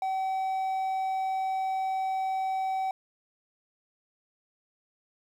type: tone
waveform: triangle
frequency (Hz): 763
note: G5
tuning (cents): -47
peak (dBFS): -25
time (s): 0.02-2.91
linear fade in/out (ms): 2
effects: 10-bit